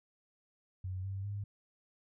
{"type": "tone with pitch steps", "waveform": "sine", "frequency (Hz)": [93, 97.17, 101.53], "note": ["F#2", "G2", "G#2"], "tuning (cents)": [9, -15, -39], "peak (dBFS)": -36, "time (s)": [0.84, 1.44], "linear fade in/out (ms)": 5, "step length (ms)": 200, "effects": []}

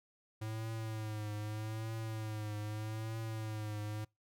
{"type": "tone with vibrato", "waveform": "square", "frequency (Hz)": 108.6, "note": "A2", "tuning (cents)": -22, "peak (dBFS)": -39, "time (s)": [0.41, 4.05], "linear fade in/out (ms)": 10, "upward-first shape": "triangle", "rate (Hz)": 0.81, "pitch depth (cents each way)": 63, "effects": ["noise-tail reverb RT60 0.2 s tail -25 dB re dry"]}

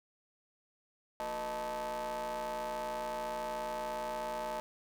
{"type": "ring-modulated tone", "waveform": "40% pulse", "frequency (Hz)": 130.81, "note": "C3", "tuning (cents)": 0, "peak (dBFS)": -32, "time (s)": [1.2, 4.6], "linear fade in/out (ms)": 0, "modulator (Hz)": 748, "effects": []}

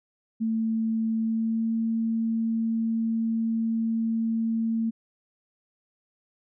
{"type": "tone with pitch glide", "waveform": "sine", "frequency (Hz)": [223.5, 226], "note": ["A3", "A3"], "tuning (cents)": [27, 47], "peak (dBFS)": -23, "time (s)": [0.4, 4.91], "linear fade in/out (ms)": 20, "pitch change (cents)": 20, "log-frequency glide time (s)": [1.19, 1.74], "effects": []}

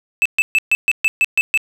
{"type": "tone bursts", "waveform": "triangle", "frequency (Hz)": 2625, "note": "E7", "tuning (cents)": -8, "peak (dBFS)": -9, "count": 9, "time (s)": [0.22, 1.575], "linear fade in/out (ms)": 0, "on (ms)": 35, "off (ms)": 130, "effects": []}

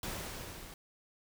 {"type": "noise with level ramp", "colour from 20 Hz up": "pink", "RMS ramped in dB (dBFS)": [-38, -50], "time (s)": [0.03, 0.74], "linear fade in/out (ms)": 2, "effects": []}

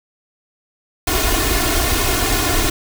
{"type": "noise with comb filter", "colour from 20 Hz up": "pink", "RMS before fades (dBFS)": -17, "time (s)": [1.07, 2.7], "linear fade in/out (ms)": 5, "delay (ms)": 2.8, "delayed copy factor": 1, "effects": []}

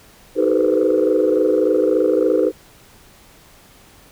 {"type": "tone cluster", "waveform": "sine", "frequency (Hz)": [313.8, 380.4, 434.7, 488.5, 512], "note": ["D#4", "F#4", "A4", "B4", "C5"], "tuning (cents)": [15, 48, -21, -19, -38], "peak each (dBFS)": -19, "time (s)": [0.35, 2.52], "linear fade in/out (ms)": 50, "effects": ["tanh soft clip ceiling -6 dBFS", "pink hiss -48 dBFS RMS until 4.11 s"]}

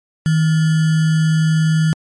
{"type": "tone with sample-and-hold", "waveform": "sine", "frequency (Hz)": 158.6, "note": "D#3", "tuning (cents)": 33, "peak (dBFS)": -11, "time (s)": [0.26, 1.93], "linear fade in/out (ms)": 0, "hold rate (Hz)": 1575, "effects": ["MP3 48 kbps"]}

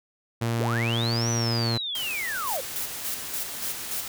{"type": "tone", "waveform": "sawtooth", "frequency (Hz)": 116.2, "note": "A#2", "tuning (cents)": -5, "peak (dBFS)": -20, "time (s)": [0.41, 1.78], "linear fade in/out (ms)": 10}
{"type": "linear two-way sweep", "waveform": "sine", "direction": "up then down", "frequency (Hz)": [246.9, 5990, 475], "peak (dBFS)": -28, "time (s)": [0.59, 2.61], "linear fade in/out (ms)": 10, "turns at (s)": 1.3}
{"type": "noise", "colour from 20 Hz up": "white", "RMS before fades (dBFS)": -35, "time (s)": [1.95, 4.08], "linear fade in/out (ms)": 2}
{"type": "noise bursts", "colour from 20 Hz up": "blue", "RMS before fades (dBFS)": -31, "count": 6, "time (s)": [2.47, 4.008], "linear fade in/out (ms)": 2, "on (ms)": 98, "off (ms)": 190}
{"effects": []}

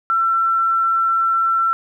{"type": "tone", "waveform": "sine", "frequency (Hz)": 1346, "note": "E6", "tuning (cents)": 36, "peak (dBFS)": -14, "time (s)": [0.1, 1.73], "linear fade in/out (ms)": 0, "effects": ["9-bit"]}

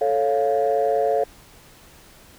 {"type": "chord", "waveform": "sine", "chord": "A augmented", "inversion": "none", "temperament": "equal", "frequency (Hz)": [440, 554.4, 698.5], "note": ["A4", "C#5", "E#5"], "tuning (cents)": [0, 0, 0], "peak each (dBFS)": -21, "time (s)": [0.01, 1.24], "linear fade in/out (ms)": 5, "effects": ["tanh soft clip ceiling -11 dBFS", "pink hiss -49 dBFS RMS until 2.38 s"]}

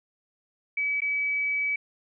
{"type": "tone with dropouts", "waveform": "sine", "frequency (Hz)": 2286, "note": "D7", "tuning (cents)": -47, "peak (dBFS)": -24, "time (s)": [0.77, 1.76], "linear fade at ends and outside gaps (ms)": 5, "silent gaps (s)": [1.005, 1.018], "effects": []}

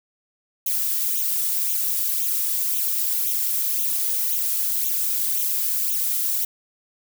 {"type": "noise with flanger", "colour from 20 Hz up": "violet", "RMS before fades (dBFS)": -23, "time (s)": [0.66, 6.45], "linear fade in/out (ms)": 5, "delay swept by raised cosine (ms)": [0.3, 2.4], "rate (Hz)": 1.9, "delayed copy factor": 0.75, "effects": []}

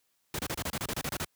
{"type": "noise bursts", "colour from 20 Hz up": "pink", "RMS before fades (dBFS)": -33, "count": 12, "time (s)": [0.34, 1.247], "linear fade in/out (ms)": 2, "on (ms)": 49, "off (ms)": 29, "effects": ["white hiss -74 dBFS RMS until 1.35 s", "high-pass 60 Hz 12 dB/octave"]}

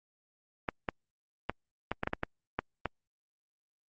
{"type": "clicks", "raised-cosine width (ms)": 0.5, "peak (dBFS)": -15, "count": 10, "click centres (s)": [0.688, 0.888, 1.496, 1.916, 2.034, 2.074, 2.134, 2.234, 2.59, 2.857], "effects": ["Opus 32 kbps"]}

